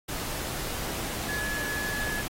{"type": "tone in noise", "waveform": "sine", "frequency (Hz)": 1700, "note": "G#6", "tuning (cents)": 40, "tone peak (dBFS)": -31, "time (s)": [1.28, 2.22], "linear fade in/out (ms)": 10, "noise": "pink", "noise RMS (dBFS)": -34, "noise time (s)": [0.08, 2.28], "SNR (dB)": 0, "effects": ["AAC 48 kbps"]}